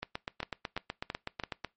two click trains, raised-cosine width 0.3 ms, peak -18 / -18 dBFS, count 4 / 14, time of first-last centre 0.43-1.437 / 0.03-1.647 s, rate 2.98 / 8.04 Hz, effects noise-tail reverb RT60 0.2 s tail -22 dB re dry + MP3 32 kbps

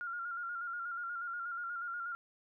sine tone with vibrato, 1400 Hz, F6, 4 cents sharp, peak -37 dBFS, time 0.01-2.15 s, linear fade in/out 0 ms, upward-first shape square, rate 8.3 Hz, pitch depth 36 cents each way, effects none

